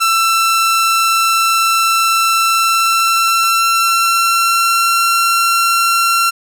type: tone with pitch glide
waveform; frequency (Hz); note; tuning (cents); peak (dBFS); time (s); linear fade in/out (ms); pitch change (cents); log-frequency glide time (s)
sawtooth; 1338 to 1363.7; E6 to F6; +25 to -42; -7; 0-6.31; 20; +33; 2.45-5.06
effects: none